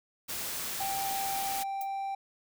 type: noise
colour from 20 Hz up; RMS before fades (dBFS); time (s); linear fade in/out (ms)
white; -36; 0.28-1.64; 20
type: tone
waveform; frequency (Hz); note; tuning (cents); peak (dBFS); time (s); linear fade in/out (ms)
triangle; 784; G5; 0; -30; 0.8-2.15; 5
type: noise with exponential decay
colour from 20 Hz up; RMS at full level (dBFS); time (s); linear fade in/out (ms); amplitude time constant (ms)
violet; -38; 1.81-1.89; 1; 16
effects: none